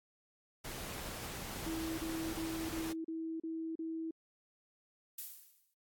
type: noise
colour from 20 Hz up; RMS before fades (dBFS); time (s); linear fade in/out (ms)
pink; -44; 0.64-2.93; 10
type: tone bursts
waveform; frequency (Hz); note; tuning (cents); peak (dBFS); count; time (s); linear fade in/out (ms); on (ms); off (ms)
sine; 324.3; E4; -28; -37; 7; 1.66-4.11; 5; 320; 35
type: noise with exponential decay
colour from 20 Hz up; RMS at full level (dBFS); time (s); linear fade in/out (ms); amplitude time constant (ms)
violet; -39; 5.18-5.74; 5; 120
effects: AAC 64 kbps